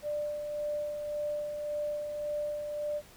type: tone with tremolo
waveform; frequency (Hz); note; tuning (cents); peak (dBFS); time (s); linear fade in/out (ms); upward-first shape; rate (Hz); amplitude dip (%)
sine; 593; D5; +17; -30; 0.02-3.02; 50; sine; 1.8; 40
effects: pink hiss -55 dBFS RMS until 3.16 s